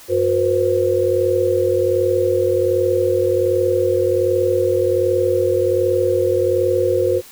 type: tone cluster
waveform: sine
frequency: 95.5 / 363.4 / 476.7 / 518 Hz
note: G2 / F#4 / A#4 / C5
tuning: -45 / -31 / +39 / -17 cents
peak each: -27 / -18 / -20 / -18 dBFS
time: 0.08-7.22 s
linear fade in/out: 50 ms
effects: white hiss -42 dBFS RMS until 7.31 s